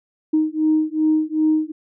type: beating tone pair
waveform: sine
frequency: 310.1 / 312.7 Hz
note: D#4 / D#4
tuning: -6 / +9 cents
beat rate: 2.6 Hz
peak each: -18 dBFS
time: 0.33-1.72 s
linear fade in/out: 10 ms
effects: tanh soft clip ceiling -8 dBFS